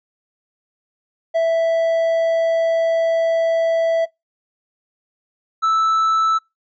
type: tone pair in turn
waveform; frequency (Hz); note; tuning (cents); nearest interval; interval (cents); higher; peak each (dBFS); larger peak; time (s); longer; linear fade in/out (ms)
triangle; 659.3 / 1315.3; E5 / E6; 0 / -4; octave; 1196; second; -12; neither; 1.34-4.06 / 5.62-6.39; first; 20
effects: noise-tail reverb RT60 0.2 s tail -25 dB re dry + resampled to 16000 Hz